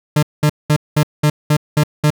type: tone bursts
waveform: 40% pulse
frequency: 150 Hz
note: D3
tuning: 37 cents sharp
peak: -9 dBFS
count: 8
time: 0.16-2.104 s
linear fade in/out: 5 ms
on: 68 ms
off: 200 ms
effects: none